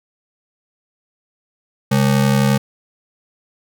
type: ring-modulated tone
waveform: square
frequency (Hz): 169.6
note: E3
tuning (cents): +50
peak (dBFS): -10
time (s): 1.91-2.58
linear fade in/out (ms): 10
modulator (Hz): 35.8
effects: none